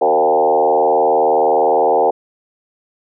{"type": "tone with frequency modulation", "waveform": "sine", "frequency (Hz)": 622.3, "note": "D#5", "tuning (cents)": 0, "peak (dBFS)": -10, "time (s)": [0.01, 2.11], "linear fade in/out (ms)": 10, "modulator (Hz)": 79.5, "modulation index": 2.9, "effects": []}